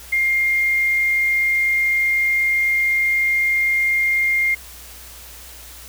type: tone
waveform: sine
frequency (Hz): 2118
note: C7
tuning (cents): +21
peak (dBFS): -15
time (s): 0.12-4.55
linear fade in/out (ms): 10
effects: added 60 Hz sine -43 dBFS peak until 5.88 s + white hiss -40 dBFS RMS until 5.88 s